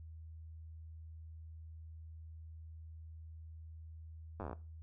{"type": "slowing click train", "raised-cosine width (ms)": 1, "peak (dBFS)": -29, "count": 11, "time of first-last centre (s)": [4.4, 4.53], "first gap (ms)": 9, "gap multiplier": 1.08, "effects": ["noise-tail reverb RT60 0.3 s tail -17 dB re dry", "added 80 Hz sine -48 dBFS peak until 4.82 s"]}